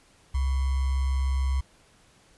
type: tone with sample-and-hold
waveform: sine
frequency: 66.7 Hz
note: C2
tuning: 34 cents sharp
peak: -22 dBFS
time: 0.34-1.61 s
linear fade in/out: 10 ms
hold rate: 1050 Hz
effects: pink hiss -59 dBFS RMS until 2.37 s + resampled to 24000 Hz